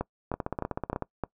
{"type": "two click trains", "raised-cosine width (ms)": 1, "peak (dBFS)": [-15, -16], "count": [5, 12], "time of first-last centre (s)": [[0.01, 1.237], [0.34, 1.023]], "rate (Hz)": [3.26, 16.1], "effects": ["noise-tail reverb RT60 0.1 s tail -23 dB re dry"]}